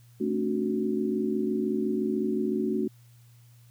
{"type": "chord", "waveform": "sine", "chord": "D dominant seventh", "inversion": "second", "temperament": "equal with one note detuned", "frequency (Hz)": [220, 267.9, 293.7, 370], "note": ["A3", "C4", "D4", "F#4"], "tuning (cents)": [0, 41, 0, 0], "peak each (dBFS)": [-29, -33, -32, -29], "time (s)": [0.2, 2.88], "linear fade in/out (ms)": 10, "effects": ["added 119 Hz sine -52 dBFS peak until 3.7 s", "white hiss -64 dBFS RMS until 3.7 s"]}